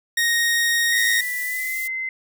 sawtooth tone, 1866 Hz, A#6, 1 cent sharp, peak -14 dBFS, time 0.17-1.21 s, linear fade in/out 5 ms
sine tone with pitch glide, 1975.5 to 2063 Hz, B6 to C7, 0 to -25 cents, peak -24 dBFS, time 0.92-2.09 s, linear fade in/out 2 ms, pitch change +75 cents, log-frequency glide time 1.41-1.77 s
pink high-pass noise, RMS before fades -33 dBFS, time 0.96-1.88 s, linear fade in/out 10 ms, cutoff 9500 Hz, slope 12 dB/octave
effects none

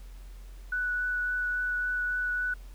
sine tone with vibrato, 1480 Hz, F#6, in tune, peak -27 dBFS, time 0.72-2.54 s, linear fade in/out 5 ms, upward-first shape triangle, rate 3.6 Hz, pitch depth 11 cents each way, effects added 44 Hz sine -42 dBFS peak until 2.74 s + pink hiss -59 dBFS RMS until 2.74 s

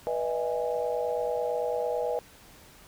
sine tone cluster, 487.7 / 605 / 654 / 825 Hz, B4 / D#5 / E5 / G#5, -22 / -49 / -14 / -12 cents, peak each -29 / -33 / -34 / -35 dBFS, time 0.07-2.19 s, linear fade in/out 0 ms, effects pink hiss -53 dBFS RMS until 2.87 s

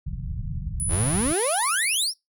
pink low-pass noise, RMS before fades -30 dBFS, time 0.06-1.33 s, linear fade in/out 10 ms, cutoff 170 Hz, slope 48 dB/octave
sine tone, 9956 Hz, D#9, in tune, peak -25 dBFS, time 0.8-2.04 s, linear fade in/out 0 ms
35% pulse exponential sweep, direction up, 69.3 to 5760 Hz, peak -21 dBFS, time 0.88-2.14 s, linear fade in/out 50 ms
effects noise-tail reverb RT60 0.2 s tail -26 dB re dry

